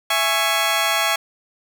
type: chord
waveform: 15% pulse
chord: C# minor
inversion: first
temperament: just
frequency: 665.2 / 831.5 / 1108.7 Hz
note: E5 / G#5 / C#6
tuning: +16 / +2 / 0 cents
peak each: -16 dBFS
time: 0.1-1.16 s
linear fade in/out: 5 ms
effects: none